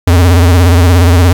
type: tone with vibrato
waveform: square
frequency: 87.31 Hz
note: F2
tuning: in tune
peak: -4 dBFS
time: 0.07-1.33 s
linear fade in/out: 5 ms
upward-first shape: sine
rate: 17 Hz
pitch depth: 97 cents each way
effects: 7-bit